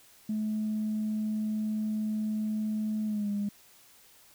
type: tone with pitch glide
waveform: sine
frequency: 215 to 203.9 Hz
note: A3 to G#3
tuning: -40 to -32 cents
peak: -27 dBFS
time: 0.29-3.49 s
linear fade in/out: 5 ms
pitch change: -92 cents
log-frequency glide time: 3.06-3.29 s
effects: tanh soft clip ceiling -24 dBFS + white hiss -58 dBFS RMS until 4.34 s